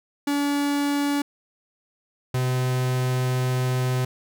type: tone pair in turn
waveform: 45% pulse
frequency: 286.3 / 127.53 Hz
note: D4 / C3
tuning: -44 / -44 cents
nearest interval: octave + major second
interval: 1400 cents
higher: first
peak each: -21 dBFS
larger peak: neither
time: 0.27-1.22 / 2.34-4.05 s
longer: second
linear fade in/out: 5 ms
effects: none